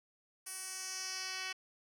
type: tone with band-pass filter sweep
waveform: 10% pulse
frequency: 375.7 Hz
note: F#4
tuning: 26 cents sharp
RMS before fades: -42 dBFS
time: 0.46-1.53 s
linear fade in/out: 10 ms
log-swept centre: 10000 to 3500 Hz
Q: 2
effects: none